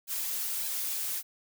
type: noise with flanger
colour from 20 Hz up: blue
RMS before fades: -33 dBFS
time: 0.07-1.23 s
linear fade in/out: 50 ms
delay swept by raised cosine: 1.2 to 6.8 ms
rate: 1.7 Hz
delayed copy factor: +0.85
effects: none